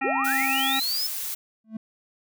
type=harmonic tone; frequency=268.4 Hz; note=C4; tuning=44 cents sharp; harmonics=1 / 3 / 5 / 7 / 9 / 10; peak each=-31 / -28 / -32 / -30 / -31 / -39 dBFS; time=0.01-0.8 s; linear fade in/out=10 ms
type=linear sweep; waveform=sine; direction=up; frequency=317 to 5310 Hz; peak=-25 dBFS; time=0.04-1.07 s; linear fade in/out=5 ms
type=noise; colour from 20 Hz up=blue; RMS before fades=-31 dBFS; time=0.24-1.35 s; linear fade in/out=10 ms
type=tone with exponential growth; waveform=triangle; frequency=220.4 Hz; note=A3; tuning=3 cents sharp; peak=-25 dBFS; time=1.64-1.77 s; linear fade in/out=5 ms; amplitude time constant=28 ms
effects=none